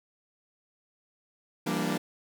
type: chord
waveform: sawtooth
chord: E half-diminished seventh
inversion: none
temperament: equal with one note detuned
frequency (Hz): 168.67 / 196 / 233.1 / 293.7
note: E3 / G3 / Bb3 / D4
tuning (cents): +40 / 0 / 0 / 0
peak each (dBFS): -29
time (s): 1.66-1.98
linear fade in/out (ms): 10
effects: none